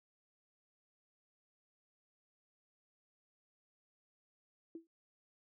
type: tone with exponential decay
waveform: sine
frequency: 329.6 Hz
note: E4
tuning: in tune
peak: -40 dBFS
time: 4.75-4.87 s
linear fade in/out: 2 ms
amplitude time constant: 26 ms
effects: high-pass 200 Hz 12 dB/octave